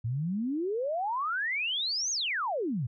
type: exponential two-way sweep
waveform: sine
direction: up then down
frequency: 108.3 to 6645 to 108.3 Hz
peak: -28 dBFS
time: 0.04-2.87 s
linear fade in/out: 10 ms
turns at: 2.11 s
effects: none